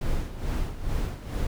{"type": "noise with tremolo", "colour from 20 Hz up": "brown", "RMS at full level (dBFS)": -26, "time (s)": [0.01, 1.47], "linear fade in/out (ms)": 5, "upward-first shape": "sine", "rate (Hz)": 2.3, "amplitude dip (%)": 70, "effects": []}